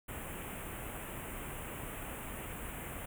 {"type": "band-stop noise", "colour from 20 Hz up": "pink", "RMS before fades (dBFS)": -43, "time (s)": [0.08, 3.06], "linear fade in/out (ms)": 10, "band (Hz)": [3000, 7900], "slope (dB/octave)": 48, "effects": []}